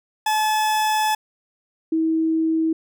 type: tone pair in turn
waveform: 40% pulse / sine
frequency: 861 / 321.9 Hz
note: A5 / E4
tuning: -38 / -41 cents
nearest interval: octave + perfect fourth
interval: 1703 cents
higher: first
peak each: -17 dBFS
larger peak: neither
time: 0.26-1.15 / 1.92-2.73 s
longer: first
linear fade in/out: 5 ms
effects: none